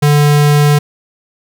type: tone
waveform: square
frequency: 146.83 Hz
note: D3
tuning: in tune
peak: -7 dBFS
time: 0.02-0.79 s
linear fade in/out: 10 ms
effects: none